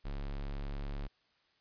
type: tone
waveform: square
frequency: 35.09 Hz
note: C#1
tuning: 22 cents sharp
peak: -37 dBFS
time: 0.04-1.08 s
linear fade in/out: 20 ms
effects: white hiss -72 dBFS RMS until 1.6 s + resampled to 11025 Hz